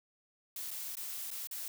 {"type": "noise with dropouts", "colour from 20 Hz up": "blue", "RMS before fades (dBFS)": -41, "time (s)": [0.56, 1.68], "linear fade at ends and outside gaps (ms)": 2, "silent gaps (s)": [[0.707, 0.712], [0.954, 0.969], [1.305, 1.313], [1.472, 1.511]], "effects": []}